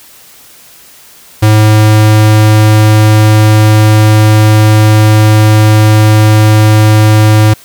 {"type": "tone", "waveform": "square", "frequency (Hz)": 107.5, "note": "A2", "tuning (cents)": -40, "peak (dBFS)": -3, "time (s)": [1.42, 7.54], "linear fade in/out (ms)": 10, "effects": ["white hiss -37 dBFS RMS until 7.64 s"]}